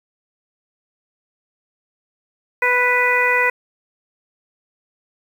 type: harmonic tone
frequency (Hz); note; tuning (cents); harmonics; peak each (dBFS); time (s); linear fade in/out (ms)
493.9; B4; 0; 1 / 2 / 3 / 4 / 5; -22 / -21 / -22 / -17 / -22; 2.62-3.5; 5
effects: 7-bit